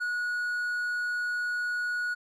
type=tone; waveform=triangle; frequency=1458 Hz; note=F#6; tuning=26 cents flat; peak=-26 dBFS; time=0-2.15 s; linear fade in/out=20 ms; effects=resampled to 32000 Hz

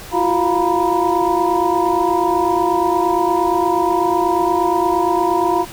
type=tone cluster; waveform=sine; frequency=337.2 / 365.6 / 701 / 940 / 989 Hz; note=E4 / F#4 / F5 / A#5 / B5; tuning=+39 / -21 / +6 / +14 / +2 cents; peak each=-20 dBFS; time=0.11-5.66 s; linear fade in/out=50 ms; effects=pink hiss -35 dBFS RMS until 5.72 s

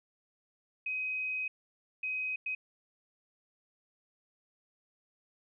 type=tone bursts at uneven times; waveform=sine; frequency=2522 Hz; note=D#7; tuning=23 cents sharp; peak=-32 dBFS; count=3; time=0.86-1.48 / 2.03-2.36 / 2.46-2.55 s; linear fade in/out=5 ms; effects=none

